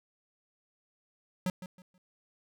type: tone with echo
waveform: square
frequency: 183.1 Hz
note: F#3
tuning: 18 cents flat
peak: -29 dBFS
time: 1.46-1.5 s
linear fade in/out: 2 ms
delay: 160 ms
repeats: 3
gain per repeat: -12 dB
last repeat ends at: 1.98 s
effects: none